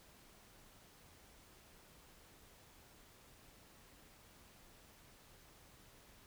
silence, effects pink hiss -63 dBFS RMS until 6.26 s

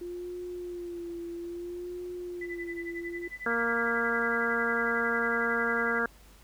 sine tone with vibrato, 349.1 Hz, F4, 1 cent flat, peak -35 dBFS, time 0.01-3.28 s, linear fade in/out 5 ms, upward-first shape sine, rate 0.61 Hz, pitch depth 39 cents each way
sine tone with tremolo, 1997 Hz, B6, 19 cents sharp, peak -35 dBFS, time 2.41-5.99 s, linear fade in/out 5 ms, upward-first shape sine, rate 11 Hz, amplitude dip 95%
harmonic tone, 233 Hz, A#3, 1 cent flat, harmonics 1 / 2 / 3 / 4 / 5 / 6 / 7, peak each -35 / -32 / -39 / -40 / -37 / -31 / -30 dBFS, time 3.46-6.06 s, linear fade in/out 2 ms
effects added 50 Hz sine -55 dBFS peak until 6.43 s + pink hiss -58 dBFS RMS until 6.43 s

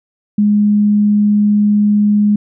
sine tone, 207.7 Hz, G#3, in tune, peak -8 dBFS, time 0.38-2.36 s, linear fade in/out 5 ms, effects none

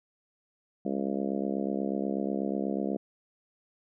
harmonic tone, 68.2 Hz, C#2, 28 cents flat, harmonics 3 / 4 / 5 / 6 / 7 / 8 / 9 / 10, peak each -32 / -34 / -36 / -38 / -39 / -40 / -41 / -42 dBFS, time 0.85-2.97 s, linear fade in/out 5 ms, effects none

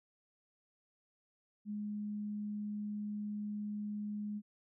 sine tone, 208.5 Hz, G#3, 7 cents sharp, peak -37 dBFS, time 1.65-4.42 s, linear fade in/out 50 ms, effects none

